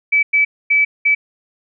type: tone bursts at uneven times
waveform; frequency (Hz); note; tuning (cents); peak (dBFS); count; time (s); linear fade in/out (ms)
sine; 2300; D7; -37; -10; 4; 0.12-0.23 / 0.33-0.45 / 0.7-0.85 / 1.05-1.15; 10
effects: none